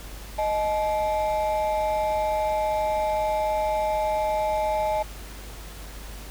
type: ring-modulated tone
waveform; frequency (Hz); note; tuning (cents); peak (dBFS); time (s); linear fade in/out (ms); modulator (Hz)
triangle; 740; F#5; 0; -17; 0.38-5.03; 10; 118
effects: added 50 Hz sine -38 dBFS peak until 6.3 s + pink hiss -43 dBFS RMS until 6.3 s